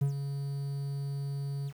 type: tone with ADSR envelope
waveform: triangle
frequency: 140 Hz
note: C#3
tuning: 18 cents sharp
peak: -21 dBFS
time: 0.01-1.73 s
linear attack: 10 ms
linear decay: 100 ms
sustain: -9 dB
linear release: 60 ms
effects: 9-bit